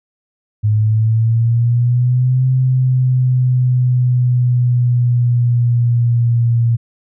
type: exponential two-way sweep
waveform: sine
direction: up then down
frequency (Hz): 105.8 to 129.7 to 116.8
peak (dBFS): -10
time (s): 0.63-6.77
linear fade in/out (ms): 20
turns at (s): 2.46
effects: none